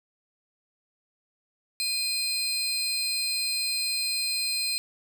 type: tone pair together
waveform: 30% pulse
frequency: 2469 / 4152 Hz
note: D#7 / C8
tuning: -14 / -14 cents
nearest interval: major sixth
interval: 900 cents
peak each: -30 / -24 dBFS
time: 1.8-4.78 s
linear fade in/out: 0 ms
effects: 9-bit